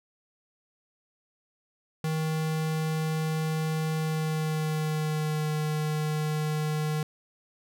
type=tone with pitch glide; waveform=square; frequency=157.6 to 153.2 Hz; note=D#3 to D#3; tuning=+23 to -27 cents; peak=-27 dBFS; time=2.04-7.03 s; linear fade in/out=2 ms; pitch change=-50 cents; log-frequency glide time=3.99-5.5 s; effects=none